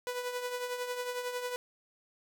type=tone with tremolo; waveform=sawtooth; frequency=493.9 Hz; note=B4; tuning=in tune; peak=-28 dBFS; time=0.07-1.56 s; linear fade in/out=0 ms; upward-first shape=triangle; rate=11 Hz; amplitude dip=60%; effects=none